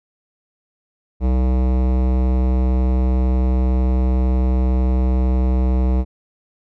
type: tone with hard clipping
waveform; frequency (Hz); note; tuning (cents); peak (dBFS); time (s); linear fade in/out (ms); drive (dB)
sine; 63.5; B1; +49; -16; 1.2-6.05; 50; 18
effects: none